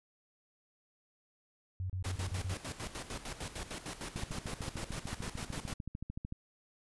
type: tone bursts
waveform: sine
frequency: 92.7 Hz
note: F#2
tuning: 4 cents sharp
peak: -34 dBFS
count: 6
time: 1.8-2.542 s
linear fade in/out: 0 ms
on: 97 ms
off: 32 ms
type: noise with tremolo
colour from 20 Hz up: pink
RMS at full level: -41 dBFS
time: 2.04-5.74 s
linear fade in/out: 10 ms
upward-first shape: square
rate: 6.6 Hz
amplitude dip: 70%
type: click train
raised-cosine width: 5 ms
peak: -28 dBFS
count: 30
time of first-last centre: 4.16-6.324 s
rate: 13.4 Hz
effects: resampled to 24000 Hz